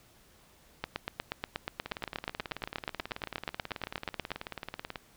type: two click trains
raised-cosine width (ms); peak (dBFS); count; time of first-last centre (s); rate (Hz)
0.3; -21 / -16; 58 / 30; 1.86-4.958 / 0.84-4.317; 18.4 / 8.34
effects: pink hiss -61 dBFS RMS until 5.16 s